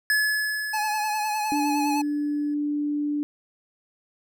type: tone with exponential decay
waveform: square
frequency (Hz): 1708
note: G#6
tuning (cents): +48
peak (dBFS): -19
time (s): 0.1-2.54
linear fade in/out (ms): 1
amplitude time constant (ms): 530
type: tone with vibrato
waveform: square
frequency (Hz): 850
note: G#5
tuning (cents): +40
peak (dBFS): -25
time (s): 0.73-2.02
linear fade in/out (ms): 10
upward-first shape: triangle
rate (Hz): 9.8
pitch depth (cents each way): 47
type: tone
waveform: sine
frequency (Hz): 293.7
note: D4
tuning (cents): 0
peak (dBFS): -23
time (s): 1.52-3.23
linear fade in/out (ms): 0
effects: none